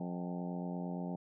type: harmonic tone with a mistuned harmonic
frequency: 88.7 Hz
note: F2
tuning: 27 cents sharp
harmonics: 2 / 3 / 4 / 5 / 6 / 7 / 8 / 9 / 10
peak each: -38 / -44 / -49 / -51 / -52 / -49 / -54 / -51 / -55 dBFS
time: 0-1.16 s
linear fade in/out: 5 ms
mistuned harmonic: 8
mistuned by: +81 cents
effects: none